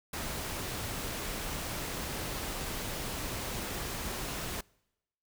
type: noise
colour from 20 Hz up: pink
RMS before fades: -37 dBFS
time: 0.13-4.61 s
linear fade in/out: 5 ms
effects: noise-tail reverb RT60 0.9 s tail -26 dB re dry